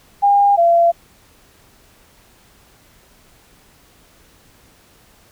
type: tone pair in turn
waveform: sine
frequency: 807 / 681.9 Hz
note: G#5 / F5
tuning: -50 / -42 cents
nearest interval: minor third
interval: 292 cents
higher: first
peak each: -9 dBFS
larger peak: neither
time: 0.22-0.57 / 0.57-0.92 s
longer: neither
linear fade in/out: 20 ms
effects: pink hiss -51 dBFS RMS until 5.31 s

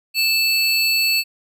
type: tone pair together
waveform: square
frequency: 2637 / 4435 Hz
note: E7 / C#8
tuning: 0 / 0 cents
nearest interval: major sixth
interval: 900 cents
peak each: -19 dBFS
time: 0.14-1.24 s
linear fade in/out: 50 ms
effects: none

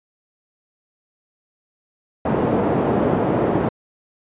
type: band-pass noise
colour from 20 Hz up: pink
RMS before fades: -19 dBFS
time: 2.25-3.69 s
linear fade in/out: 5 ms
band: 190 to 660 Hz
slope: 12 dB/octave
effects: resampled to 8000 Hz

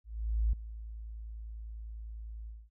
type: tone with ADSR envelope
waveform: sine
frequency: 55 Hz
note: A1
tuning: in tune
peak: -24 dBFS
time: 0.04-2.7 s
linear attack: 490 ms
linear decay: 4 ms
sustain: -16 dB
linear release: 230 ms
effects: none

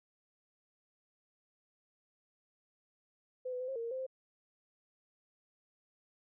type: tone with pitch steps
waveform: sine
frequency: 508 / 499.4 / 509 / 534 / 461.3 / 464.7 / 520 / 523 Hz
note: B4 / B4 / C5 / C5 / A#4 / A#4 / C5 / C5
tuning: +49 / +19 / -48 / +35 / -18 / -5 / -11 / -1 cents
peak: -36 dBFS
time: 3.45-4.066 s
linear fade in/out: 10 ms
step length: 77 ms
effects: none

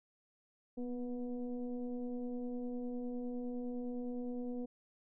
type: tone with frequency modulation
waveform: sine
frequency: 246.9 Hz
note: B3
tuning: in tune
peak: -37 dBFS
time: 0.77-4.66 s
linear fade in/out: 10 ms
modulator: 242 Hz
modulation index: 0.91
effects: none

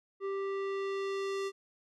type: tone with low-pass filter sweep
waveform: square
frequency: 392 Hz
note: G4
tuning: in tune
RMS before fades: -35 dBFS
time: 0.2-1.52 s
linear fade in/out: 50 ms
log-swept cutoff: 1400 to 7300 Hz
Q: 0.79
effects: none

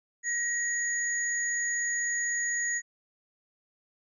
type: tone pair together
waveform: sine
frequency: 1898 / 6768 Hz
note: A#6 / G#8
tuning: +31 / +32 cents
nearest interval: octave + minor seventh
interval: 2201 cents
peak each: -29 / -31 dBFS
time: 0.23-2.82 s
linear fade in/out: 50 ms
effects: none

